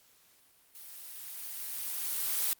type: noise with level ramp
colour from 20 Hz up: blue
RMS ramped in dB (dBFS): -49 to -29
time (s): 0.75-2.53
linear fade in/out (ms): 0
effects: white hiss -64 dBFS RMS until 2.59 s + Opus 48 kbps